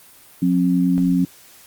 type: tone pair together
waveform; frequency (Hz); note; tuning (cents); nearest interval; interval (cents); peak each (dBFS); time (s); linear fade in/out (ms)
sine; 179 / 268.2; F3 / C4; +43 / +43; perfect fifth; 700; -17; 0.42-1.25; 5
effects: white hiss -47 dBFS RMS until 1.66 s + Opus 32 kbps